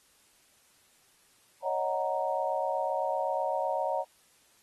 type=chord; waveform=sine; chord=D# minor seventh; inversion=third; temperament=equal; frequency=554.4 / 622.3 / 740 / 932.3 Hz; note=C#5 / D#5 / F#5 / A#5; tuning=0 / 0 / 0 / 0 cents; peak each=-33 dBFS; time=1.62-4.05 s; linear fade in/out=50 ms; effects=white hiss -64 dBFS RMS until 4.62 s + AAC 32 kbps